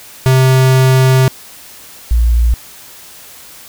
square / sine tone pair in turn, 130.7 / 58.22 Hz, C3 / A#1, -1 / -2 cents, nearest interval octave + major second, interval 1401 cents, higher first, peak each -7 dBFS, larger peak neither, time 0.26-1.28 / 2.11-2.54 s, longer first, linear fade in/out 0 ms, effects white hiss -36 dBFS RMS until 3.68 s

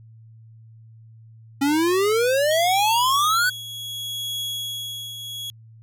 square exponential sweep, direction up, 272.5 to 1530 Hz, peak -18 dBFS, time 1.61-3.5 s, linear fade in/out 10 ms
40% pulse tone with tremolo, 3338 Hz, G#7, 8 cents sharp, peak -24 dBFS, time 2.51-5.5 s, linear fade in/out 0 ms, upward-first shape triangle, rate 0.66 Hz, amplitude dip 60%
effects added 112 Hz sine -44 dBFS peak until 5.82 s

